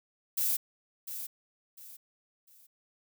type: noise with echo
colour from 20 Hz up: violet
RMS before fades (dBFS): -29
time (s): 0.37-0.57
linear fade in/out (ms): 10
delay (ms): 700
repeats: 3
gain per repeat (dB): -10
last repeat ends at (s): 2.67
effects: none